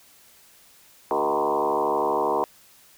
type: tone with frequency modulation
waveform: sine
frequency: 695 Hz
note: F5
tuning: 9 cents flat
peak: -20 dBFS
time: 1.11-2.44 s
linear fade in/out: 0 ms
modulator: 72.5 Hz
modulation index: 4.9
effects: white hiss -54 dBFS RMS until 2.97 s